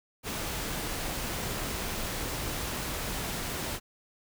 pink noise, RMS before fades -34 dBFS, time 0.23-3.8 s, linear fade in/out 50 ms, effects none

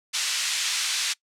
white band-pass noise, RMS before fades -26 dBFS, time 0.13-1.14 s, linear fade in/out 20 ms, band 2000 to 6500 Hz, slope 12 dB/octave, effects noise-tail reverb RT60 0.1 s tail -23 dB re dry + low-pass 10000 Hz 12 dB/octave

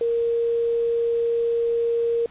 sine tone with quantisation, 466.2 Hz, A#4, in tune, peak -19 dBFS, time 0.01-2.26 s, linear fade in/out 2 ms, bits 7, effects pink hiss -50 dBFS RMS until 2.3 s + resampled to 8000 Hz

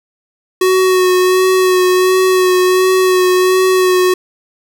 square tone with vibrato, 370 Hz, F#4, in tune, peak -9 dBFS, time 0.61-4.14 s, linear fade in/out 5 ms, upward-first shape sine, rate 1.4 Hz, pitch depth 20 cents each way, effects 7-bit

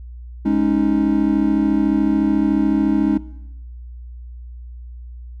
triangle chord, Ab suspended fourth, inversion none, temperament equal, 207.7 / 277.2 / 311.1 Hz, Ab3 / Db4 / Eb4, 0 / 0 / 0 cents, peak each -17 dBFS, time 0.45-3.18 s, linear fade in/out 10 ms, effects noise-tail reverb RT60 0.9 s tail -19 dB re dry + added 60 Hz sine -32 dBFS peak until 5.4 s

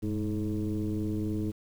sine tone with frequency modulation, 208.2 Hz, G#3, 5 cents sharp, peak -27 dBFS, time 0.02-1.52 s, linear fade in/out 20 ms, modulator 110 Hz, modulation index 1.5, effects tanh soft clip ceiling -23 dBFS + 9-bit

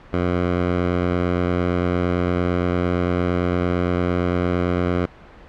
10% pulse tone, 88.8 Hz, F2, 29 cents sharp, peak -10 dBFS, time 0.13-5.06 s, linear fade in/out 5 ms, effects pink hiss -44 dBFS RMS until 5.48 s + low-pass 2000 Hz 12 dB/octave

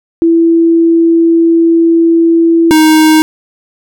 sine / square tone pair in turn, 332.4 / 312.9 Hz, E4 / D#4, +15 / +10 cents, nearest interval minor second, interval 105 cents, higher first, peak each -4 dBFS, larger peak neither, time 0.22-2.71 / 2.71-3.22 s, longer first, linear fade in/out 0 ms, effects none

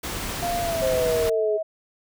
pink noise, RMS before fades -30 dBFS, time 0.03-1.3 s, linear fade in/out 10 ms
sine tone with pitch glide, 695 to 641 Hz, F5 to E5, -9 to -49 cents, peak -24 dBFS, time 0.42-1.63 s, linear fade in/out 10 ms, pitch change -140 cents, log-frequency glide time 0.6-0.87 s
sine exponential sweep, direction down, 535 to 415.3 Hz, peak -21 dBFS, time 0.81-1.58 s, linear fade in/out 20 ms
effects none

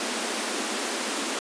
pink high-pass noise, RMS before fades -29 dBFS, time 0-1.39 s, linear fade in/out 2 ms, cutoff 210 Hz, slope 96 dB/octave, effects resampled to 22050 Hz

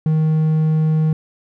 triangle tone with hard clipping, 156.8 Hz, D#3, 14 cents sharp, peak -14 dBFS, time 0.06-1.13 s, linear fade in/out 2 ms, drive 6 dB, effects none

